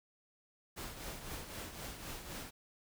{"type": "noise with tremolo", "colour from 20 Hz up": "pink", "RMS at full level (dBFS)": -43, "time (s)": [0.76, 2.51], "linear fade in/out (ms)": 20, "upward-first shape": "triangle", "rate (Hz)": 3.9, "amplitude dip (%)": 60, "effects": []}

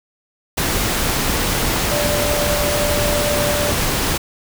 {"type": "tone in noise", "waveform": "sine", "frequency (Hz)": 587.3, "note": "D5", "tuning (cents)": 0, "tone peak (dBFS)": -20, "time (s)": [1.91, 3.71], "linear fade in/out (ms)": 10, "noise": "pink", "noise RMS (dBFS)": -19, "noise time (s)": [0.57, 4.18], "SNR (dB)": -4, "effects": []}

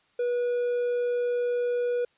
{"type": "tone", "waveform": "triangle", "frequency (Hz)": 485.9, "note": "B4", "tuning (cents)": -28, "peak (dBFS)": -22, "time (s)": [0.19, 2.05], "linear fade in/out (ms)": 5, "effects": ["white hiss -66 dBFS RMS until 2.17 s", "resampled to 8000 Hz"]}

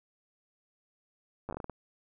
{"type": "slowing click train", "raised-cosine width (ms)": 1, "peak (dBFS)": -24, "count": 9, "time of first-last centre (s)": [1.49, 1.697], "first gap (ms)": 9, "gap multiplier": 1.29, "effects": []}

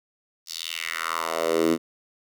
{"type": "tone with high-pass filter sweep", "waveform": "10% pulse", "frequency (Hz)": 82.2, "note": "E2", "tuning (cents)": -4, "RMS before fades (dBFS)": -26, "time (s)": [0.46, 1.78], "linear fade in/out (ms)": 50, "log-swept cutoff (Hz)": [5200, 260], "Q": 2.8, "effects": []}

